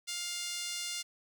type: tone with high-pass filter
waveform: 5% pulse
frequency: 703 Hz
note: F5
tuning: 11 cents sharp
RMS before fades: -38 dBFS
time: 0.07-1.03 s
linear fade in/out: 20 ms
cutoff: 2300 Hz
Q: 0.95
effects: none